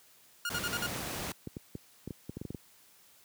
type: tone bursts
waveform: sawtooth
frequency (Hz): 1424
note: F6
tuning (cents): +33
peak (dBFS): -28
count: 5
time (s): 0.45-0.865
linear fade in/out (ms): 2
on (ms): 43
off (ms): 50
type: noise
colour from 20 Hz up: pink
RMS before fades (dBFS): -37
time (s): 0.5-1.32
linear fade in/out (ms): 2
type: clicks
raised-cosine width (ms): 3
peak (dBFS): -25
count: 11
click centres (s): 1.473 / 1.568 / 1.753 / 2.076 / 2.107 / 2.295 / 2.37 / 2.415 / 2.452 / 2.505 / 2.547
effects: white hiss -61 dBFS RMS until 3.24 s + high-pass 80 Hz 12 dB/octave